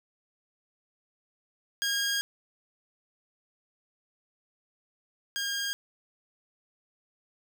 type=tone pair in turn; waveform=15% pulse; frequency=1626 / 1616.6 Hz; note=G#6 / G#6; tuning=-37 / -47 cents; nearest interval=unison; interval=10 cents; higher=first; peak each=-20 / -23 dBFS; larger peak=first; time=1.82-2.21 / 5.36-5.73 s; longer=first; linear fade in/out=0 ms; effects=none